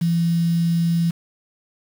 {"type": "tone with quantisation", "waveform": "sine", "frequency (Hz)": 168.6, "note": "E3", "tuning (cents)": 39, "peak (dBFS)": -16, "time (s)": [0.01, 1.11], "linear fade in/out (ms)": 10, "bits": 6, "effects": []}